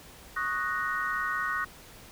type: chord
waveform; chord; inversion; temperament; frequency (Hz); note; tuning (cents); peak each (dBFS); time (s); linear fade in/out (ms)
sine; D# minor seventh; third; equal; 1108.7 / 1244.5 / 1480 / 1864.7; C#6 / D#6 / F#6 / A#6; 0 / 0 / 0 / 0; -35 / -34 / -32 / -33; 0.36-1.65; 10
effects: pink hiss -50 dBFS RMS until 2.11 s